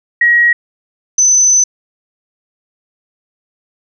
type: tone pair in turn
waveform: sine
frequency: 1900 / 6067 Hz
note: A#6 / F#8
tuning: +33 / +42 cents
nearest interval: octave + minor sixth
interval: 2009 cents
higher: second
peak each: -6 dBFS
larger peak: neither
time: 0.21-0.53 / 1.18-1.64 s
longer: second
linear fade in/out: 5 ms
effects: none